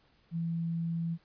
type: tone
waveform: sine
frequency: 166.8 Hz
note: E3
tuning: 21 cents sharp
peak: -30 dBFS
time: 0.31-1.18 s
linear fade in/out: 50 ms
effects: pink hiss -67 dBFS RMS until 1.24 s + resampled to 11025 Hz